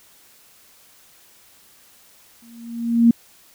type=tone with exponential growth; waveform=sine; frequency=233.1 Hz; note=A#3; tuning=in tune; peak=-7 dBFS; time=2.42-3.11 s; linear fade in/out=5 ms; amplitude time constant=150 ms; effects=white hiss -52 dBFS RMS until 3.54 s